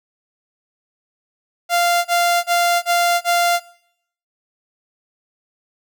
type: tone bursts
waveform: sawtooth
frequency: 695 Hz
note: F5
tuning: 9 cents flat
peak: -10 dBFS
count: 5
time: 1.69-3.602 s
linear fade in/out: 50 ms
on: 360 ms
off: 28 ms
effects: noise-tail reverb RT60 0.7 s tail -21 dB re dry